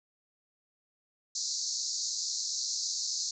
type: band-pass noise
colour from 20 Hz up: white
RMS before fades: -34 dBFS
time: 1.35-3.31 s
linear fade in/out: 5 ms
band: 4100 to 7000 Hz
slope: 96 dB/octave
effects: none